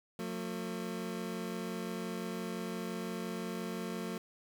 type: tone pair together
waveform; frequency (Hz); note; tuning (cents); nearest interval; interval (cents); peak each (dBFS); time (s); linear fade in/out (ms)
25% pulse; 180.3 / 226.1; F#3 / A3; -45 / +47; major third; 392; -36 / -36; 0.19-4.18; 2
effects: 12-bit